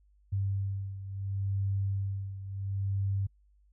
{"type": "beating tone pair", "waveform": "sine", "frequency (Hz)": [98, 98.72], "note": ["G2", "G2"], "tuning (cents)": [0, 13], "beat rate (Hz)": 0.72, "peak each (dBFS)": [-31, -36], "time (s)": [0.32, 3.27], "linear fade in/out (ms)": 10, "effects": ["noise-tail reverb RT60 0.1 s tail -26 dB re dry", "added 50 Hz sine -61 dBFS peak until 3.72 s"]}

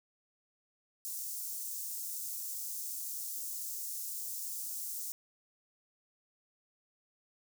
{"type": "high-pass noise", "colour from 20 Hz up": "white", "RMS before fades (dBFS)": -40, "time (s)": [1.05, 5.12], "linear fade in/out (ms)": 0, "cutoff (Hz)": 6000, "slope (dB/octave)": 24, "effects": []}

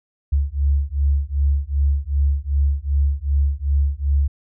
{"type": "beating tone pair", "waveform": "sine", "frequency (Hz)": [69.3, 71.9], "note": ["C#2", "D2"], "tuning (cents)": [0, -36], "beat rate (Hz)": 2.6, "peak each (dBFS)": -19, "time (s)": [0.32, 4.28], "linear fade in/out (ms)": 10, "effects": []}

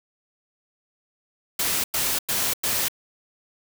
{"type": "noise bursts", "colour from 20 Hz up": "white", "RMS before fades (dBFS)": -24, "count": 4, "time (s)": [1.59, 2.884], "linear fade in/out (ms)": 5, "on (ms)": 250, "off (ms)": 98, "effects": []}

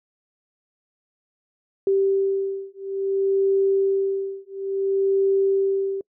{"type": "beating tone pair", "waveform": "sine", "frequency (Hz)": [390, 390.58], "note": ["G4", "G4"], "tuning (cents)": [-9, -6], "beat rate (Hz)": 0.58, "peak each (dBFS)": -22, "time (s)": [1.87, 6.01], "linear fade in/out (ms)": 2, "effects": ["noise-tail reverb RT60 0.1 s tail -26 dB re dry"]}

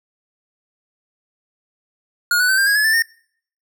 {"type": "tone with pitch steps", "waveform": "square", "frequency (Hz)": [1435, 1485.6, 1538, 1592.2, 1648.4, 1706.5, 1766.7, 1829], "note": ["F6", "F#6", "G6", "G6", "G#6", "G#6", "A6", "A#6"], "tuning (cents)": [47, 7, -33, 27, -13, 47, 7, -33], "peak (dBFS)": -14, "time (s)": [2.31, 3.022], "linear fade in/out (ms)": 2, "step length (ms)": 89, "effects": ["noise-tail reverb RT60 0.6 s tail -25 dB re dry"]}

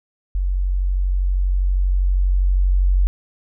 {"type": "tone with level ramp", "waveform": "sine", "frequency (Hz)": 46.25, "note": "F#1", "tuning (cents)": 0, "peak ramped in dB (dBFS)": [-17, -12], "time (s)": [0.35, 3.07], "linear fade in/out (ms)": 0, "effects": []}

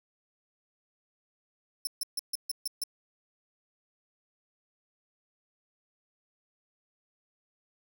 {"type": "tone bursts", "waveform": "20% pulse", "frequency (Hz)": 5330, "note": "E8", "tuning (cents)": 18, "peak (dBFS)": -24, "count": 7, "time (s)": [1.85, 2.837], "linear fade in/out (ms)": 2, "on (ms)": 21, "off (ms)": 140, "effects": []}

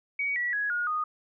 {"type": "tone with pitch steps", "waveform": "sine", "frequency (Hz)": [2254, 1939.7, 1669.2, 1436.4, 1236.1], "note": ["C#7", "B6", "G#6", "F6", "D#6"], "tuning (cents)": [28, -32, 8, 48, -12], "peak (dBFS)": -26, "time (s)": [0.19, 1.04], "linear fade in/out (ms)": 5, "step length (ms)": 170, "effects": []}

